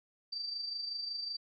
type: tone with amplitude modulation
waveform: sine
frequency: 4657 Hz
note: D8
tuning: 15 cents flat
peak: -34 dBFS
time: 0.32-1.37 s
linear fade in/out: 10 ms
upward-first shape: sine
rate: 25.4 Hz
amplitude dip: 50%
effects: none